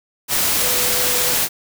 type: tone in noise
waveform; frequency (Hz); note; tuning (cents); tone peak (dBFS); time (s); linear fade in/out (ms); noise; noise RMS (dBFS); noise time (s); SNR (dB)
sine; 493.9; B4; 0; -28; 0.58-1.37; 50; white; -18; 0.28-1.49; -13
effects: none